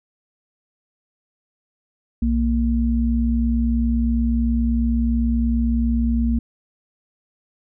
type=tone pair together; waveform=sine; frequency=61.45 / 232 Hz; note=B1 / A#3; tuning=-8 / -8 cents; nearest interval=octave + major seventh; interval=2300 cents; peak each=-19 dBFS; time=2.22-6.39 s; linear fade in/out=5 ms; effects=none